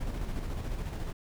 brown noise with tremolo, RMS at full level -33 dBFS, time 0-1.13 s, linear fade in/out 10 ms, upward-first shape square, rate 14 Hz, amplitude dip 35%, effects none

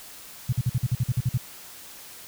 sine tone bursts, 123.47 Hz, B2, in tune, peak -19 dBFS, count 11, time 0.49-1.376 s, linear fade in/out 5 ms, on 36 ms, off 49 ms, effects white hiss -44 dBFS RMS until 2.27 s

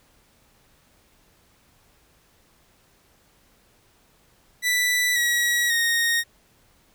sawtooth tone with pitch steps, 1975.5 / 1917 / 1860.3 Hz, B6 / A#6 / A#6, 0 / +48 / -4 cents, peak -16 dBFS, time 4.62-6.24 s, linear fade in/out 50 ms, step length 540 ms, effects pink hiss -60 dBFS RMS until 6.94 s

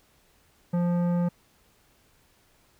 sine tone with tanh clipping, 174.61 Hz, F3, in tune, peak -24 dBFS, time 0.73-1.29 s, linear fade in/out 10 ms, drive 13 dB, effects pink hiss -63 dBFS RMS until 2.79 s

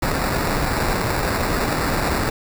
pink noise with sample-and-hold, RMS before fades -21 dBFS, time 0.02-2.3 s, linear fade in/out 5 ms, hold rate 3150 Hz, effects none

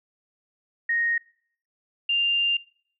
sine tone pair in turn, 1864.7 / 2794 Hz, A#6 / F7, 0 / 0 cents, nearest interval perfect fifth, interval 700 cents, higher second, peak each -21 / -20 dBFS, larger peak second, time 0.89-1.18 / 2.09-2.57 s, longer second, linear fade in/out 5 ms, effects noise-tail reverb RT60 0.6 s tail -23 dB re dry

